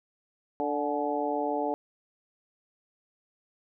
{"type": "harmonic tone with a mistuned harmonic", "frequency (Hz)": 146.83, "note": "D3", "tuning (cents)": 0, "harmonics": [2, 3, 4, 5, 6], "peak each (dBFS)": [-33, -33, -33, -33, -33], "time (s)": [0.6, 1.74], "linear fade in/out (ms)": 0, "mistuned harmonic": 6, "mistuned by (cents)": -53, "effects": []}